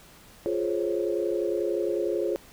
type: chord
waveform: sine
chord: Db major seventh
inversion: first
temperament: equal with one note detuned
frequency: 349.2 / 418 / 523.3 / 554.4 Hz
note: F4 / Ab4 / C5 / Db5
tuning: 0 / +11 / 0 / 0 cents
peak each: -28 / -29 / -33 / -32 dBFS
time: 0.46-2.36 s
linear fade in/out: 0 ms
effects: pink hiss -52 dBFS RMS until 2.52 s